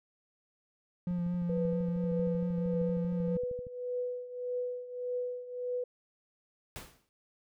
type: tone with vibrato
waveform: triangle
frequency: 175.4 Hz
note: F3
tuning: 8 cents sharp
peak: -28 dBFS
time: 1.07-3.37 s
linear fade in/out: 2 ms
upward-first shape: sine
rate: 4.5 Hz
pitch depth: 21 cents each way
type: click train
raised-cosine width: 5 ms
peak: -35 dBFS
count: 34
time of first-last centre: 1.11-3.668 s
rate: 12.9 Hz
type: tone with tremolo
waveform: sine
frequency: 494.8 Hz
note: B4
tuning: 3 cents sharp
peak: -30 dBFS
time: 1.49-5.84 s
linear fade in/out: 5 ms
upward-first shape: triangle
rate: 1.7 Hz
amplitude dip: 80%
type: noise with exponential decay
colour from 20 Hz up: pink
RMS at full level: -41 dBFS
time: 6.76-7.09 s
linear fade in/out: 0 ms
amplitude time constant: 70 ms
effects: none